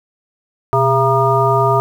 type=harmonic tone with a mistuned harmonic; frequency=135 Hz; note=C#3; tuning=45 cents flat; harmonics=1 / 3 / 5 / 7 / 9; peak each=-17 / -17 / -17 / -17 / -17 dBFS; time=0.73-1.8 s; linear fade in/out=0 ms; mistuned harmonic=1; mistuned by=-140 cents; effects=7-bit